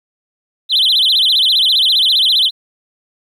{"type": "tone with vibrato", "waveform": "sine", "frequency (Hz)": 3520, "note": "A7", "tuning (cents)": 0, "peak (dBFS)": -7, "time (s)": [0.69, 2.51], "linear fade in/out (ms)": 50, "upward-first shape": "sine", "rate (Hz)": 15, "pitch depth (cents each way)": 270, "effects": ["tanh soft clip ceiling -7 dBFS", "8-bit"]}